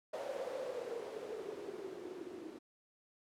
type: noise with low-pass filter sweep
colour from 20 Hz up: violet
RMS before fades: -44 dBFS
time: 0.13-2.59 s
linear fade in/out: 10 ms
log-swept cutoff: 570 to 320 Hz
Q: 7.7
effects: none